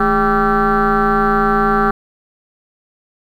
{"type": "tone with frequency modulation", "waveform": "sine", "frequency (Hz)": 784, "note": "G5", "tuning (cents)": 0, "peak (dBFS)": -10, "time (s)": [0, 1.91], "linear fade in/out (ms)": 5, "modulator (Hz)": 189, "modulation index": 3.7, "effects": ["tanh soft clip ceiling -6 dBFS", "8-bit"]}